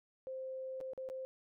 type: tone with dropouts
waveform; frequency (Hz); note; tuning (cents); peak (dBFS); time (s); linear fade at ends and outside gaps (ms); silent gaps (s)
sine; 523.3; C5; 0; -40; 0.27-1.25; 0; 0.804-0.811 / 0.934-0.977 / 1.089-1.099
effects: none